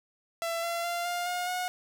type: tone with pitch steps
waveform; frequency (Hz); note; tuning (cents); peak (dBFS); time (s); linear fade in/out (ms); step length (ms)
sawtooth; 670 / 680.9 / 692 / 703.3 / 714.8 / 726.4; E5 / F5 / F5 / F5 / F5 / F#5; +28 / -44 / -16 / +12 / +40 / -32; -26; 0.42-1.68; 0; 210
effects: none